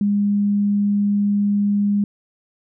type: tone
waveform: sine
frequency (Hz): 203.7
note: G#3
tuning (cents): -33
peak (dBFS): -15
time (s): 0.01-2.04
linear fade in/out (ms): 2
effects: none